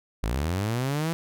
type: linear sweep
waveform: sawtooth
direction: up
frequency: 49 to 169.6 Hz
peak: -21 dBFS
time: 0.23-1.13 s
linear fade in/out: 0 ms
effects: none